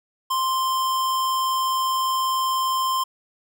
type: tone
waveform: square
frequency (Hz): 1046.5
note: C6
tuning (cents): 0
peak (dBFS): -21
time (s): 0.3-3.04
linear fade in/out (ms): 10
effects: none